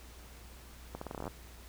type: accelerating click train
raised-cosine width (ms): 1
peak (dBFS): -25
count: 12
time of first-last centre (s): 0.95-1.278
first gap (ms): 64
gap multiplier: 0.83
effects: added 60 Hz sine -51 dBFS peak until 1.68 s + pink hiss -55 dBFS RMS until 1.68 s